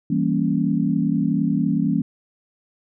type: chord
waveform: sine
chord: E diminished seventh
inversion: none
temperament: equal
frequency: 164.81 / 196 / 233.1 / 277.2 Hz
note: E3 / G3 / Bb3 / Db4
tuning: 0 / 0 / 0 / 0 cents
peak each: -23 dBFS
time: 0.1-2.02 s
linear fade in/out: 5 ms
effects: none